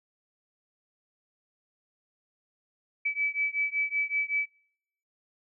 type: beating tone pair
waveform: sine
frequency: 2296 / 2301.3 Hz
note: D7 / D7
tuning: -40 / -36 cents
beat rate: 5.3 Hz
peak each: -29 / -30 dBFS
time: 3.05-4.46 s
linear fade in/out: 10 ms
effects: noise-tail reverb RT60 0.7 s tail -26 dB re dry